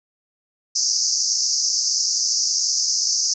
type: band-pass noise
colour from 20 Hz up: white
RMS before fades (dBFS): -21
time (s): 0.75-3.34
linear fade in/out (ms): 10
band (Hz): 4800 to 6500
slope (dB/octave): 96
effects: none